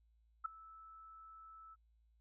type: tone with ADSR envelope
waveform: sine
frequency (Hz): 1312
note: E6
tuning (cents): -9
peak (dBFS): -33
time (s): 0.44-1.76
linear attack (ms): 15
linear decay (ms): 7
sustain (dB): -21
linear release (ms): 30
effects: added 56 Hz sine -69 dBFS peak until 2.2 s